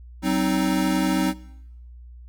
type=chord; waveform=square; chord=C diminished; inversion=second; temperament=equal with one note detuned; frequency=189.1 / 261.6 / 311.1 Hz; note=Gb3 / C4 / Eb4; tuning=+38 / 0 / 0 cents; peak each=-25 dBFS; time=0.22-1.34 s; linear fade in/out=50 ms; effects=noise-tail reverb RT60 0.9 s tail -21 dB re dry + added 60 Hz sine -40 dBFS peak until 2.28 s